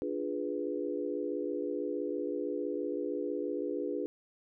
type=chord; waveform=sine; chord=D diminished seventh; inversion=none; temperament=equal; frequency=293.7 / 349.2 / 415.3 / 493.9 Hz; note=D4 / F4 / Ab4 / Cb5; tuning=0 / 0 / 0 / 0 cents; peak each=-37 / -38 / -37 / -38 dBFS; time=0.02-4.06 s; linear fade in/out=0 ms; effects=none